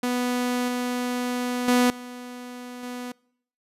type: tone with level steps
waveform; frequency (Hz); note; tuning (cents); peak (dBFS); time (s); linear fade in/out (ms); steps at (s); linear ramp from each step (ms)
sawtooth; 246.9; B3; 0; -19 / -21 / -13 / -32 / -28; 0.03-3.12; 5; 0.68 / 1.68 / 1.9 / 2.83; 2
effects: noise-tail reverb RT60 0.7 s tail -25 dB re dry + resampled to 32000 Hz